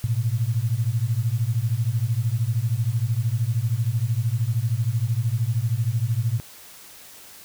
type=beating tone pair; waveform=sine; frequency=108.8 / 121.8 Hz; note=A2 / B2; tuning=-19 / -24 cents; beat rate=13 Hz; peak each=-23 dBFS; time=0.04-6.4 s; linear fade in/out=0 ms; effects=white hiss -45 dBFS RMS until 7.44 s